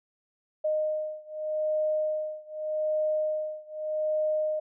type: beating tone pair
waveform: sine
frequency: 616 / 616.83 Hz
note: D#5 / D#5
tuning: -17 / -15 cents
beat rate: 0.83 Hz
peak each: -29 / -30 dBFS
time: 0.64-4.6 s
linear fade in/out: 10 ms
effects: none